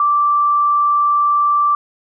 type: tone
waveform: sine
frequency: 1170 Hz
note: D6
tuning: 7 cents flat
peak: -11 dBFS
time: 0-1.75 s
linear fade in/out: 2 ms
effects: none